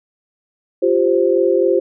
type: chord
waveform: sine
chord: F suspended second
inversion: none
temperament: just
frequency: 349.2 / 392.9 / 523.8 Hz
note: F4 / G4 / C5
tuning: 0 / +4 / +2 cents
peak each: -16 dBFS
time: 0.82-1.8 s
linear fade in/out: 10 ms
effects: none